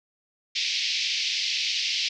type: band-pass noise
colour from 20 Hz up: white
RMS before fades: -27 dBFS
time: 0.55-2.09 s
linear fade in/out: 10 ms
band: 2200 to 5400 Hz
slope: 48 dB/octave
effects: none